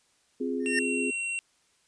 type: chord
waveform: sine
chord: F minor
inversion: second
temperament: equal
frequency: 261.6 / 349.2 / 415.3 Hz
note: C4 / F4 / Ab4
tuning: 0 / 0 / 0 cents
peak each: -30 / -35 / -32 dBFS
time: 0.4-1.11 s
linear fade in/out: 10 ms
type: tone with exponential growth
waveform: square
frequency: 1824 Hz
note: A#6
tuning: 38 cents flat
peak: -22 dBFS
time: 0.6-0.79 s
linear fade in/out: 2 ms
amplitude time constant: 41 ms
type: tone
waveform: square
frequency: 2734 Hz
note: F7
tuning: 37 cents flat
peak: -30 dBFS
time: 0.66-1.39 s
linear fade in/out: 0 ms
effects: white hiss -67 dBFS RMS until 1.87 s + resampled to 22050 Hz